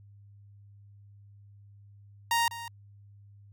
sawtooth tone with echo, 932.3 Hz, A#5, in tune, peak -20 dBFS, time 2.31-2.48 s, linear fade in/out 2 ms, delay 200 ms, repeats 1, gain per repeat -14 dB, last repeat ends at 2.68 s, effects added 101 Hz sine -51 dBFS peak until 3.52 s

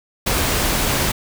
pink noise, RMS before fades -19 dBFS, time 0.26-1.12 s, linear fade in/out 10 ms, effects none

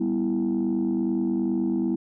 sine chord, E minor, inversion first, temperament just, 197.78 / 247.2 / 329.6 Hz, G3 / B3 / E4, +16 / +2 / 0 cents, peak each -26 / -25 / -24 dBFS, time 0-1.96 s, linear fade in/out 10 ms, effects tanh soft clip ceiling -17 dBFS

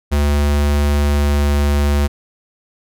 square tone with pitch glide, 72.6 to 72.14 Hz, D2 to D2, -19 to -30 cents, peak -13 dBFS, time 0.11-2.08 s, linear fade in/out 20 ms, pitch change -11 cents, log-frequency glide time 0.87-1.5 s, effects none

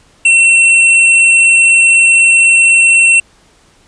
square tone, 2708 Hz, E7, 46 cents sharp, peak -5 dBFS, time 0.25-3.2 s, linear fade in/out 5 ms, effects pink hiss -48 dBFS RMS until 3.87 s + resampled to 22050 Hz

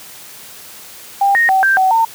sine tone with pitch steps, 796 / 1858 / 765 / 1574 / 756 / 907 Hz, G5 / A#6 / G5 / G6 / F#5 / A#5, +26 / -6 / -42 / +7 / +37 / -48 cents, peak -9 dBFS, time 1.21-2.05 s, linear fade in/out 5 ms, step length 140 ms, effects white hiss -36 dBFS RMS until 2.14 s + high-pass 80 Hz 12 dB/octave

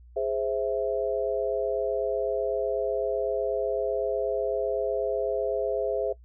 sine chord, Ab augmented, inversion none, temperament equal, 415.3 / 523.3 / 659.3 Hz, Ab4 / C5 / E5, 0 / 0 / 0 cents, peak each -29 dBFS, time 0.16-6.13 s, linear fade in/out 10 ms, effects noise-tail reverb RT60 0.1 s tail -21 dB re dry + added 60 Hz sine -48 dBFS peak until 6.24 s

